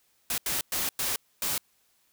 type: noise bursts at uneven times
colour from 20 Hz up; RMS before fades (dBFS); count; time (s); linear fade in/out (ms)
white; -29; 5; 0.3-0.38 / 0.46-0.61 / 0.72-0.89 / 0.99-1.16 / 1.42-1.58; 2
effects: white hiss -68 dBFS RMS until 2.12 s